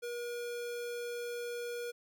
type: tone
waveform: square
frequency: 479 Hz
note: A#4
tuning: 47 cents sharp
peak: -38 dBFS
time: 0.02-1.92 s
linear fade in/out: 20 ms
effects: none